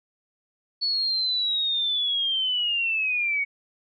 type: linear sweep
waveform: sine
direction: down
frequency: 4435 to 2217 Hz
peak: -22 dBFS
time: 0.81-3.45 s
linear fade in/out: 20 ms
effects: none